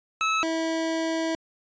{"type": "tone pair in turn", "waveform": "25% pulse", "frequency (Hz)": [1300, 325], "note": ["E6", "E4"], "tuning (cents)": [-24, -24], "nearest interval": "2 octaves", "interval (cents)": 2400, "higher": "first", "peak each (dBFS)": [-18, -21], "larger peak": "first", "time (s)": [[0.21, 0.43], [0.43, 1.35]], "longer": "second", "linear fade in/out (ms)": 0, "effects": ["resampled to 16000 Hz"]}